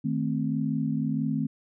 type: chord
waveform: sine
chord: A diminished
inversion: second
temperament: equal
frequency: 155.56 / 220 / 261.6 Hz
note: Eb3 / A3 / C4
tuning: 0 / 0 / 0 cents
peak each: -29 dBFS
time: 0.04-1.47 s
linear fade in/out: 10 ms
effects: none